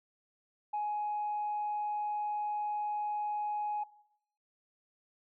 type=tone; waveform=sine; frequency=837 Hz; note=G#5; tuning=13 cents sharp; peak=-30 dBFS; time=0.73-3.84 s; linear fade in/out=10 ms; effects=noise-tail reverb RT60 0.7 s tail -19 dB re dry + tanh soft clip ceiling -28 dBFS